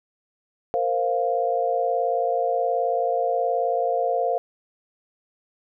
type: chord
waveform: sine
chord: Bb suspended second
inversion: none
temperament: equal with one note detuned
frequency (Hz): 464.6 / 523.3 / 698.5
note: Bb4 / C5 / F5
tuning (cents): -6 / 0 / 0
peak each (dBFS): -26 / -25 / -23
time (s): 0.74-4.38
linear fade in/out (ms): 0
effects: none